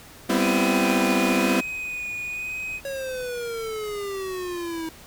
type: chord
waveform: sawtooth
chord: C major seventh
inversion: second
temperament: equal with one note detuned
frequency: 196 / 246.9 / 261.6 / 335.4 Hz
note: G3 / B3 / C4 / E4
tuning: 0 / 0 / 0 / +30 cents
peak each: -21 dBFS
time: 0.29-1.61 s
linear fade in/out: 10 ms
type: tone with vibrato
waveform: triangle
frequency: 2489 Hz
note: D#7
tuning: in tune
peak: -27 dBFS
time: 0.39-2.81 s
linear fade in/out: 50 ms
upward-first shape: sine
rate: 0.99 Hz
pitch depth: 21 cents each way
type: exponential sweep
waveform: square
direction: down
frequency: 554.4 to 320.5 Hz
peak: -29 dBFS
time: 2.85-4.89 s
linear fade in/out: 2 ms
effects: pink hiss -46 dBFS RMS until 5.06 s